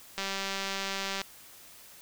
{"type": "click train", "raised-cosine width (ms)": 0.2, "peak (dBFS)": -16, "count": 203, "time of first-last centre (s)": [0.18, 1.216], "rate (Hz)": 195, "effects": ["white hiss -52 dBFS RMS until 2.01 s"]}